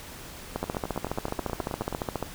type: two click trains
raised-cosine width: 1 ms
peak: -18 / -14 dBFS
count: 13 / 25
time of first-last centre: 0.64-1.926 / 0.56-2.227 s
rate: 9.33 / 14.4 Hz
effects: pink hiss -43 dBFS RMS until 2.34 s